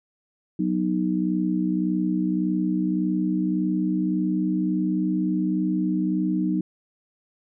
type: chord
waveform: sine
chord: B major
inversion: second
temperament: just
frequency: 185.21 / 246.9 / 308.7 Hz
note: F#3 / B3 / D#4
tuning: +2 / 0 / -14 cents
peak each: -24 / -29 / -24 dBFS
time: 0.59-6.61 s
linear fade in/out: 5 ms
effects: none